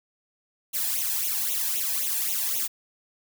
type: noise with flanger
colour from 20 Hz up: blue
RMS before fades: -27 dBFS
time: 0.73-2.68 s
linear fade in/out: 20 ms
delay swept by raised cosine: 0.3 to 1.21 ms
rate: 3.8 Hz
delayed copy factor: +0.9
effects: none